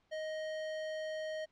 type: tone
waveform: square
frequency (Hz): 625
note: D#5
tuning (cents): +8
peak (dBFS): -38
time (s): 0.11-1.46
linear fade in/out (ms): 20
effects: pink hiss -74 dBFS RMS until 1.51 s + low-pass 4000 Hz 12 dB/octave